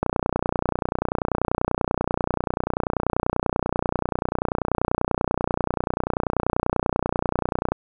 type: click train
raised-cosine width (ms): 1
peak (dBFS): -7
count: 234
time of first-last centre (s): 0.03-7.72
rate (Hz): 30.3
effects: none